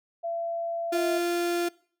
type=tone with pitch glide; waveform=sine; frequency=675 to 652 Hz; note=E5 to E5; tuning=+41 to -19 cents; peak=-28 dBFS; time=0.23-1.19 s; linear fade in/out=20 ms; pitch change=-60 cents; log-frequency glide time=0.93-1.03 s
type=tone; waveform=35% pulse; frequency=346.5 Hz; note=F4; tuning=14 cents flat; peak=-23 dBFS; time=0.92-1.69 s; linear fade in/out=10 ms
effects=noise-tail reverb RT60 0.5 s tail -23 dB re dry